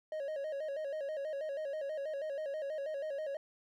triangle tone with vibrato, 587.3 Hz, D5, in tune, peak -34 dBFS, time 0.12-3.37 s, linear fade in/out 2 ms, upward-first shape square, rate 6.2 Hz, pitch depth 100 cents each way, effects none

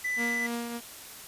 triangle tone, 1995 Hz, B6, 17 cents sharp, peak -26 dBFS, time 0.04-0.47 s, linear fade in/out 10 ms
sawtooth tone with tremolo, 235.8 Hz, A#3, 20 cents sharp, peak -26 dBFS, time 0.16-0.81 s, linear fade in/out 50 ms, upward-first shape triangle, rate 3.3 Hz, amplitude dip 50%
effects white hiss -45 dBFS RMS until 1.27 s + resampled to 32000 Hz

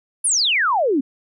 sine exponential sweep, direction down, 10660 to 250 Hz, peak -15 dBFS, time 0.24-1.01 s, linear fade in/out 10 ms, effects none

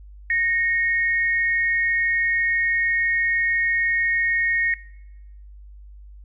sine tone pair together, 1857.9 / 2184 Hz, A#6 / C#7, -6 / -26 cents, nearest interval minor third, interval 280 cents, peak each -19 / -25 dBFS, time 0.3-4.74 s, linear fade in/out 2 ms, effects noise-tail reverb RT60 0.9 s tail -21 dB re dry + added 50 Hz sine -40 dBFS peak until 6.24 s

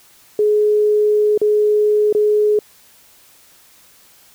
sine tone with dropouts, 421.2 Hz, G#4, 24 cents sharp, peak -11 dBFS, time 0.39-2.59 s, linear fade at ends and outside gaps 2 ms, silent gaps 1.377-1.415 / 2.127-2.149 s, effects white hiss -49 dBFS RMS until 4.34 s

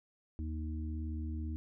harmonic tone, 78.1 Hz, D#2, 7 cents sharp, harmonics 1 / 3 / 4, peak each -36 / -45 / -46 dBFS, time 0.39-1.56 s, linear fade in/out 0 ms, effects none

